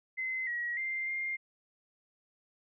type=tone with pitch steps; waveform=sine; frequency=2054 / 1910 / 2094 / 2113 Hz; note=C7 / A#6 / C7 / C7; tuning=-33 / +42 / +1 / +16 cents; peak=-32 dBFS; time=0.17-1.37 s; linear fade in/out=20 ms; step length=300 ms; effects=none